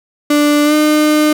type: tone with pitch glide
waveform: 35% pulse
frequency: 294.3 to 303.4 Hz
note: D4 to D#4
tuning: +4 to -44 cents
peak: -7 dBFS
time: 0.3-1.33 s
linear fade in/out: 5 ms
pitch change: +52 cents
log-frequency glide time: 0.64-0.74 s
effects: none